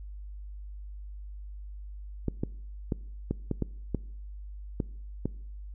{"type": "clicks", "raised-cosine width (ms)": 3, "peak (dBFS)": -15, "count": 9, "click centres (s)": [2.283, 2.435, 2.922, 3.31, 3.513, 3.623, 3.947, 4.802, 5.256], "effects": ["noise-tail reverb RT60 0.7 s tail -23 dB re dry", "added 50 Hz sine -39 dBFS peak until 5.74 s"]}